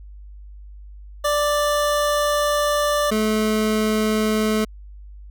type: tone pair in turn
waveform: 25% pulse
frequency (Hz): 588 / 216.1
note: D5 / A3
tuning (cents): +2 / -31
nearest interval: octave + perfect fourth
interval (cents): 1733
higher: first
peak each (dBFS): -14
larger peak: neither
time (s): 1.24-3.11 / 3.11-4.65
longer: first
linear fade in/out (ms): 10
effects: added 50 Hz sine -37 dBFS peak until 5.3 s